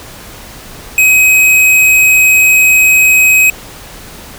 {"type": "tone", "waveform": "square", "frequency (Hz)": 2533, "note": "D#7", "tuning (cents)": 30, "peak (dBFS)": -5, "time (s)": [0.98, 3.5], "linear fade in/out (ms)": 2, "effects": ["pink hiss -31 dBFS RMS until 4.38 s"]}